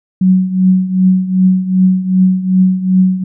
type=tone with tremolo; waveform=sine; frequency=186.1 Hz; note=F#3; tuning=10 cents sharp; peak=-4 dBFS; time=0.21-3.24 s; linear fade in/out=5 ms; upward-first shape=triangle; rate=2.6 Hz; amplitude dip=80%; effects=none